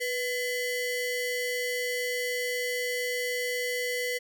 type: ring-modulated tone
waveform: 45% pulse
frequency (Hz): 1255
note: D#6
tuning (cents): +15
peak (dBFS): -25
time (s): 0-4.19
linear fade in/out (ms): 20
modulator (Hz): 762
effects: none